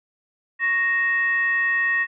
sine tone with frequency modulation, 1864.7 Hz, A#6, in tune, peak -18 dBFS, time 0.59-2.07 s, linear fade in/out 50 ms, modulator 759 Hz, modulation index 0.4, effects none

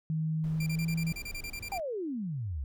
sine tone with pitch glide, 158 to 163.01 Hz, D#3 to E3, +27 to -19 cents, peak -28 dBFS, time 0.1-1.12 s, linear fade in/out 0 ms, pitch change +54 cents, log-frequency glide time 0.7-0.81 s
brown noise, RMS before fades -45 dBFS, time 0.44-1.8 s, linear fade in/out 0 ms
sawtooth tone bursts, 2373 Hz, D7, 17 cents sharp, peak -34 dBFS, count 13, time 0.6-1.78 s, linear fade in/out 5 ms, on 64 ms, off 29 ms
sine exponential sweep, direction down, 816 to 63.4 Hz, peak -32 dBFS, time 1.72-2.64 s, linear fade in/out 0 ms
effects none

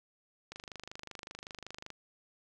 click train, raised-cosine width 0.2 ms, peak -26 dBFS, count 36, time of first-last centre 0.52-1.903 s, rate 25.3 Hz, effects none

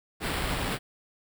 pink noise with sample-and-hold, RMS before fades -30 dBFS, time 0.2-0.79 s, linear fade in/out 50 ms, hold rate 6300 Hz, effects none

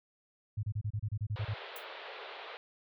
sine tone bursts, 105.5 Hz, G#2, 28 cents sharp, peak -31 dBFS, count 11, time 0.57-1.542 s, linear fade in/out 10 ms, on 62 ms, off 29 ms
pink band-pass noise, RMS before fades -46 dBFS, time 1.36-2.57 s, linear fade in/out 0 ms, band 410 to 4000 Hz, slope 48 dB/octave
violet noise with exponential decay, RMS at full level -42 dBFS, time 1.76-1.86 s, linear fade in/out 2 ms, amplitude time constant 20 ms
effects none

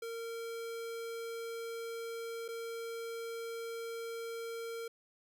square tone with dropouts, 460 Hz, A#4, 23 cents flat, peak -40 dBFS, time 0.02-4.88 s, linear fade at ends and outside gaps 5 ms, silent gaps 2.481-2.486 s, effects none

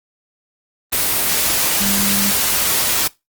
sine tone in noise, 200.2 Hz, G3, 37 cents sharp, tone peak -21 dBFS, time 1.8-2.31 s, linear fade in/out 10 ms, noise white, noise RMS -17 dBFS, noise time 0.92-3.08 s, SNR -7 dB, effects noise-tail reverb RT60 0.2 s tail -21 dB re dry + Opus 24 kbps

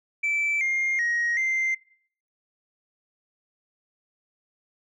sine tone with pitch steps, 2323 / 2120 / 1886 / 2086 Hz, D7 / C7 / A#6 / C7, -20 / +22 / +20 / -6 cents, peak -20 dBFS, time 0.23-1.75 s, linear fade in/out 10 ms, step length 380 ms, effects noise-tail reverb RT60 0.6 s tail -23 dB re dry + tanh soft clip ceiling -20 dBFS

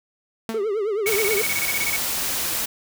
sawtooth tone with exponential decay, 224.6 Hz, A3, 36 cents sharp, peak -19 dBFS, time 0.49-0.71 s, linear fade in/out 0 ms, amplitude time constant 46 ms
triangle tone with vibrato, 419.1 Hz, G#4, 16 cents sharp, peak -19 dBFS, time 0.54-1.42 s, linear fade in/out 5 ms, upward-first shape triangle, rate 9.4 Hz, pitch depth 160 cents each way
white noise, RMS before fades -25 dBFS, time 1.06-2.66 s, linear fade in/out 10 ms
triangle tone bursts, 2232 Hz, C#7, 11 cents sharp, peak -21 dBFS, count 15, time 1.06-1.962 s, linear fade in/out 0 ms, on 34 ms, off 28 ms
effects none

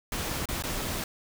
pink noise with dropouts, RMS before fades -32 dBFS, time 0.12-1.04 s, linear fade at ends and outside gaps 2 ms, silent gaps 0.456-0.487 / 0.624-0.637 s, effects none

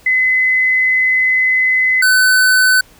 sine / square tone pair in turn, 2030 / 1510.3 Hz, B6 / F#6, +47 / +35 cents, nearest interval perfect fourth, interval 512 cents, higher first, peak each -10 / -9 dBFS, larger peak second, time 0.06-2.02 / 2.02-2.81 s, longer first, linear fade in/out 5 ms, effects pink hiss -46 dBFS RMS until 2.99 s

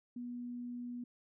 sine tone, 243.2 Hz, B3, 26 cents flat, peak -40 dBFS, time 0.16-1.04 s, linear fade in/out 5 ms, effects none

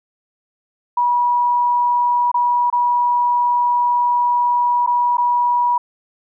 sine tone with dropouts, 969 Hz, B5, 33 cents flat, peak -13 dBFS, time 0.97-5.78 s, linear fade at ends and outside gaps 5 ms, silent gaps 2.316-2.342 / 2.701-2.726 / 4.864-4.873 / 5.171-5.181 s, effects none

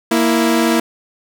sawtooth tone pair together, 233.1 / 329.6 Hz, A#3 / E4, 0 / 0 cents, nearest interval tritone, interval 600 cents, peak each -11 dBFS, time 0.11-0.8 s, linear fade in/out 5 ms, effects none

